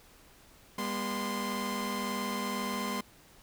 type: tone cluster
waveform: sawtooth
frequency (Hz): 202.1 / 244 / 1039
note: G#3 / B3 / C6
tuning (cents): -47 / -21 / -12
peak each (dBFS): -32 / -34 / -32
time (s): 0.78-3.01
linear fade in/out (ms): 5
effects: pink hiss -58 dBFS RMS until 3.42 s